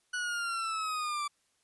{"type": "linear sweep", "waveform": "40% pulse", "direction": "down", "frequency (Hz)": [1480, 1160], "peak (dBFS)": -31, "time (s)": [0.13, 1.28], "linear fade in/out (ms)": 10, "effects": ["white hiss -73 dBFS RMS until 1.63 s", "resampled to 24000 Hz"]}